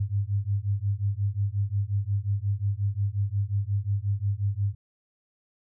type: beating tone pair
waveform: sine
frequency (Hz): 98 / 103.6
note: G2 / G#2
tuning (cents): 0 / -4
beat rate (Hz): 5.6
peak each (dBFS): -27 / -27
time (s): 0-4.75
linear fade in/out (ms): 10
effects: none